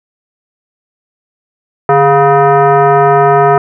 sine tone with frequency modulation, 146.83 Hz, D3, in tune, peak -4 dBFS, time 1.89-3.58 s, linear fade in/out 2 ms, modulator 558 Hz, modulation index 1.9, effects none

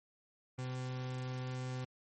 40% pulse tone, 127.8 Hz, C3, 40 cents flat, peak -37 dBFS, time 0.58-1.85 s, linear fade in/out 10 ms, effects MP3 32 kbps

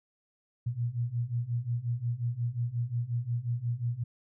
sine beating tone pair, 116.54 / 122.14 Hz, A#2 / B2, 0 / -19 cents, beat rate 5.6 Hz, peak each -33 / -31 dBFS, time 0.66-4.04 s, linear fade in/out 10 ms, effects none

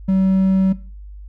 triangle tone, 190.4 Hz, F#3, 50 cents sharp, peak -11 dBFS, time 0.08-0.73 s, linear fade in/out 10 ms, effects noise-tail reverb RT60 0.4 s tail -18 dB re dry + added 50 Hz sine -33 dBFS peak until 1.28 s

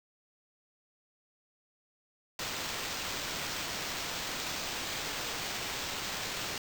blue noise with sample-and-hold, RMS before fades -37 dBFS, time 2.39-6.58 s, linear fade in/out 2 ms, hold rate 11025 Hz, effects none

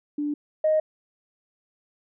sine tone pair in turn, 293.7 / 622.3 Hz, D4 / D#5, 0 / 0 cents, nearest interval octave + minor second, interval 1300 cents, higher second, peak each -24 / -17 dBFS, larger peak second, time 0.18-0.34 / 0.64-0.8 s, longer neither, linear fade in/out 5 ms, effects tanh soft clip ceiling -13 dBFS

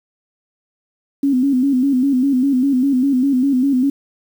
sine tone with vibrato, 265.4 Hz, C4, 25 cents sharp, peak -12 dBFS, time 1.23-3.9 s, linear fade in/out 5 ms, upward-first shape square, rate 5 Hz, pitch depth 85 cents each way, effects 7-bit

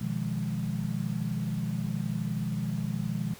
sine chord, F half-diminished seventh, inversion second, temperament equal, 123.47 / 155.56 / 174.61 / 207.7 Hz, Cb3 / Eb3 / F3 / Ab3, 0 / 0 / 0 / 0 cents, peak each -34 dBFS, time 0.01-3.34 s, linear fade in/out 5 ms, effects pink hiss -49 dBFS RMS until 3.39 s

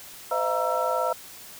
sine tone cluster, 511 / 625 / 683 / 941 / 1335 Hz, C5 / D#5 / F5 / A#5 / E6, -41 / +8 / -39 / +16 / +22 cents, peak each -29 dBFS, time 0.31-1.13 s, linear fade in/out 5 ms, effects white hiss -44 dBFS RMS until 1.59 s

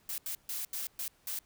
blue noise bursts at uneven times, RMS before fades -37 dBFS, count 6, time 0.09-0.18 / 0.26-0.35 / 0.49-0.65 / 0.73-0.87 / 0.99-1.08 / 1.27-1.39 s, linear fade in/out 2 ms, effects pink hiss -67 dBFS RMS until 1.45 s

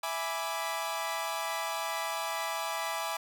sawtooth chord, E dominant seventh, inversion none, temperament equal, 659.3 / 830.6 / 987.8 / 1174.7 Hz, E5 / G#5 / B5 / D6, 0 / 0 / 0 / 0 cents, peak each -34 dBFS, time 0.03-3.17 s, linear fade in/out 5 ms, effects none

